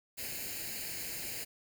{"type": "noise with comb filter", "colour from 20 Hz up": "white", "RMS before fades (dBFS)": -40, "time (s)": [0.17, 1.45], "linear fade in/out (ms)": 20, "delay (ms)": 0.43, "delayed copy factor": 0.75, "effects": []}